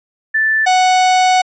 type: tone pair in turn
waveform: sine / 45% pulse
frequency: 1760 / 740 Hz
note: A6 / F#5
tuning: 0 / 0 cents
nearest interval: octave + minor third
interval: 1500 cents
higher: first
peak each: -11 / -9 dBFS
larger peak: second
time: 0.34-0.66 / 0.66-1.42 s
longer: second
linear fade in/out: 10 ms
effects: resampled to 16000 Hz